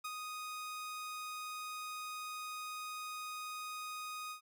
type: tone with ADSR envelope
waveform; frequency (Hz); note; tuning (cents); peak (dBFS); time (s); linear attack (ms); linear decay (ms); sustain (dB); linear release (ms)
sawtooth; 1244.5; D#6; 0; -35; 0.04-4.41; 10; 46; -3; 100
effects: none